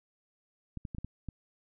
clicks, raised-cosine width 5 ms, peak -26 dBFS, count 6, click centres 0.773 / 0.852 / 0.948 / 0.984 / 1.046 / 1.287 s, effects none

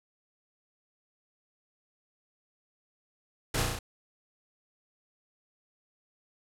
pink noise with echo, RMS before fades -29 dBFS, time 3.54-3.62 s, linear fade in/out 5 ms, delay 34 ms, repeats 5, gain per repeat -2 dB, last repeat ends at 3.79 s, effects low-pass 11000 Hz 12 dB/octave

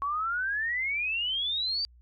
sine exponential sweep, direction up, 1103 to 4699 Hz, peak -27 dBFS, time 0.02-1.85 s, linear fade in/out 0 ms, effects added 60 Hz sine -53 dBFS peak until 2.01 s + AAC 64 kbps

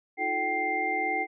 sine tone cluster, 313.8 / 356.1 / 434.3 / 770 / 2101 Hz, D#4 / F4 / A4 / G5 / C7, +15 / +34 / -23 / -31 / +7 cents, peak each -37 / -37 / -37 / -29 / -29 dBFS, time 0.17-1.27 s, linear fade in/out 50 ms, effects none

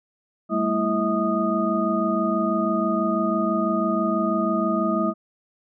sine tone cluster, 199 / 225.1 / 330.7 / 641 / 1236 Hz, G3 / A3 / E4 / E5 / D#6, +26 / +40 / +6 / -49 / -12 cents, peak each -26 dBFS, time 0.49-5.14 s, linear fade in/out 50 ms, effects none

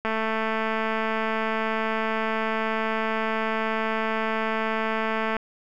click train, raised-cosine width 0.5 ms, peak -12 dBFS, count 1176, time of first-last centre 0.05-5.367 s, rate 221 Hz, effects none

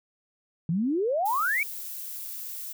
sine exponential sweep, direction up, 155.56 to 2374 Hz, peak -23 dBFS, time 0.69-1.63 s, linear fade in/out 2 ms
violet noise, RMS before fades -37 dBFS, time 1.25-2.73 s, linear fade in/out 10 ms
effects none

